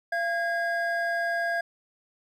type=tone pair together; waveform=triangle; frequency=683 / 1632 Hz; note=F5 / G#6; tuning=-39 / -31 cents; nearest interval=octave + minor third; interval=1508 cents; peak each=-26 dBFS; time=0.12-1.61 s; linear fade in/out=5 ms; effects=none